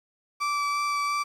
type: tone with vibrato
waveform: 35% pulse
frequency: 1160 Hz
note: D6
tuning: 22 cents flat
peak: -23 dBFS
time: 0.4-1.24 s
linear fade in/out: 20 ms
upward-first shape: sine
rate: 2.9 Hz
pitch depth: 9 cents each way
effects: low-pass 7000 Hz 12 dB/octave + 9-bit